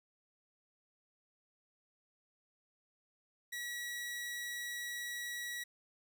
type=tone; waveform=sawtooth; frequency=1927 Hz; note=B6; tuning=43 cents flat; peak=-36 dBFS; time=3.52-5.64 s; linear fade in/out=10 ms; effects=none